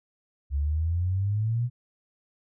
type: exponential sweep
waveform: sine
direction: up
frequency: 68.4 to 124.2 Hz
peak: -23 dBFS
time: 0.5-1.7 s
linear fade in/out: 50 ms
effects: none